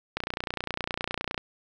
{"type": "click train", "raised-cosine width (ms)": 0.3, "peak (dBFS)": -13, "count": 37, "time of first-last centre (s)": [0.17, 1.378], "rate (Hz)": 29.8, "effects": []}